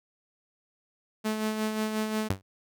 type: tone with tremolo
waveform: sawtooth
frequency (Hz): 216.5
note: A3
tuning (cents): -28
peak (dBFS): -22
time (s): 1.24-2.29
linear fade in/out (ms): 20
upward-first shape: sine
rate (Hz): 5.6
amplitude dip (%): 45
type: tone with exponential decay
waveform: sawtooth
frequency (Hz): 96.1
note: G2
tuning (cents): -34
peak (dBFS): -18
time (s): 2.3-2.42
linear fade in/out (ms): 5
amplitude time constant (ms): 24
effects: none